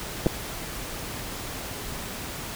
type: clicks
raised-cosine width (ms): 2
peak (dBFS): -10 / -6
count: 2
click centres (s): 0.261 / 0.267
effects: pink hiss -35 dBFS RMS until 2.55 s